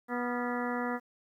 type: harmonic tone with a mistuned harmonic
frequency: 244.2 Hz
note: B3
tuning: 19 cents flat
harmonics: 1 / 2 / 3 / 4 / 5 / 6 / 7 / 8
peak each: -34 / -37 / -39 / -40 / -41 / -42 / -42 / -43 dBFS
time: 0.08-1 s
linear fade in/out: 50 ms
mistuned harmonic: 6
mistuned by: -85 cents
effects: 11-bit